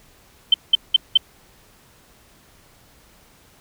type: tone bursts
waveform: sine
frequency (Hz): 3093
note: G7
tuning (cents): -24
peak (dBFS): -8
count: 4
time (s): 0.52-1.174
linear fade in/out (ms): 5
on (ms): 21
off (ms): 190
effects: pink hiss -53 dBFS RMS until 3.6 s